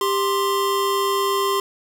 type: tone pair together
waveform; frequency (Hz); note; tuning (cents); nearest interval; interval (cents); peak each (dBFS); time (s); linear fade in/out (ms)
square; 395.5 / 1050; G4 / C6; +15 / +6; octave + perfect fourth; 1691; -22; 0.01-1.6; 2
effects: none